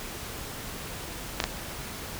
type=clicks; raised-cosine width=0.2 ms; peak=-7 dBFS; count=2; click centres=1.402 / 1.44 s; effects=pink hiss -38 dBFS RMS until 2.19 s